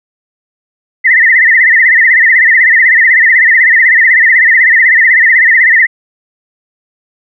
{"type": "tone with vibrato", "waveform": "sine", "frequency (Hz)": 1921, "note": "B6", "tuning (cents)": -48, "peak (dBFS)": -3, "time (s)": [1.04, 5.87], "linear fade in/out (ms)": 20, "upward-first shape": "sine", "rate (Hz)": 16, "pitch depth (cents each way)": 130, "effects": []}